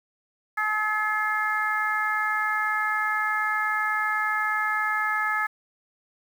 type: harmonic tone with a mistuned harmonic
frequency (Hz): 428.1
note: A4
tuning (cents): -47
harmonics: 2 / 3 / 4 / 5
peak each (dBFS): -31 / -27 / -26 / -32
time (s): 0.57-5.47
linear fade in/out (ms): 10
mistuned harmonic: 5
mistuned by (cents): -25
effects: 8-bit